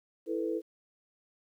sine chord, E suspended fourth, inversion none, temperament just, 329.6 / 439.5 / 494.4 Hz, E4 / A4 / B4, 0 / -2 / +2 cents, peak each -33 / -34 / -36 dBFS, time 0.26-0.62 s, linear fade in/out 50 ms, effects 11-bit

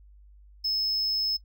triangle tone, 5200 Hz, E8, 24 cents flat, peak -24 dBFS, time 0.64-1.37 s, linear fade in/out 10 ms, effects noise-tail reverb RT60 0.1 s tail -19 dB re dry + added 50 Hz sine -50 dBFS peak until 1.44 s

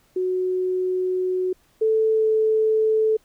sine tone, 368.6 Hz, F#4, 7 cents flat, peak -20 dBFS, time 0.16-1.53 s, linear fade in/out 5 ms
sine tone with pitch glide, 440 to 437.2 Hz, A4 to A4, 0 to -11 cents, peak -16 dBFS, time 1.81-3.17 s, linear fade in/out 10 ms, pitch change -11 cents, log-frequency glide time 2.13-2.27 s
effects pink hiss -61 dBFS RMS until 3.24 s

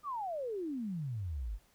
sine exponential sweep, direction down, 1239 to 44.92 Hz, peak -35 dBFS, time 0.03-1.59 s, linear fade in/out 50 ms, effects pink hiss -68 dBFS RMS until 1.74 s

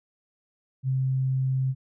sine tone, 131.7 Hz, C3, 12 cents sharp, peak -22 dBFS, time 0.83-1.75 s, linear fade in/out 50 ms, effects none

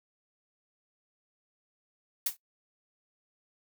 blue noise with exponential decay, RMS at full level -24 dBFS, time 2.26-2.37 s, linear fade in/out 5 ms, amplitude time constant 23 ms, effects noise-tail reverb RT60 0.1 s tail -18 dB re dry

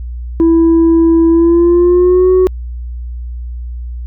sine tone with pitch glide, 330.2 to 370.6 Hz, E4 to F#4, +3 to +3 cents, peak -3 dBFS, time 0.4-2.47 s, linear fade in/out 0 ms, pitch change +200 cents, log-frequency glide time 1.29-2.31 s, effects tanh soft clip ceiling -4 dBFS + added 60 Hz sine -20 dBFS peak until 4.06 s

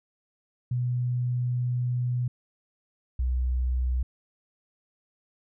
sine tone pair in turn, 123.47 / 62.71 Hz, B2 / B1, 0 / +27 cents, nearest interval octave, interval 1173 cents, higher first, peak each -24 / -23 dBFS, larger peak second, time 0.71-2.28 / 3.19-4.03 s, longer first, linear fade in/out 5 ms, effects none

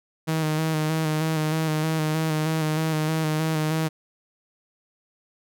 sawtooth tone with vibrato, 157 Hz, D#3, 16 cents sharp, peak -18 dBFS, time 0.27-3.89 s, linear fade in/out 20 ms, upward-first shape square, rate 3.2 Hz, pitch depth 26 cents each way, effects none

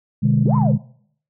sine chord, G# diminished, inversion first, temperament just, 124.59 / 149.51 / 207.7 Hz, B2 / D3 / G#3, +16 / +31 / 0 cents, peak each -17 dBFS, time 0.22-0.78 s, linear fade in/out 20 ms
sine linear two-way sweep, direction up then down, 87.31 to 1046.5 to 470 Hz, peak -22 dBFS, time 0.43-0.72 s, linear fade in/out 10 ms, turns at 0.56 s
effects noise-tail reverb RT60 0.6 s tail -20 dB re dry + tanh soft clip ceiling -5 dBFS

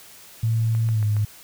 sine tone with pitch glide, 113 to 105.43 Hz, A2 to G#2, +47 to +27 cents, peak -18 dBFS, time 0.43-1.25 s, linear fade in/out 5 ms, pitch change -120 cents, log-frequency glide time 0.89-1.05 s
click train, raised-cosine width 0.5 ms, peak -25 dBFS, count 4, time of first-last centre 0.75-1.167 s, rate 7.2 Hz
effects white hiss -46 dBFS RMS until 1.43 s

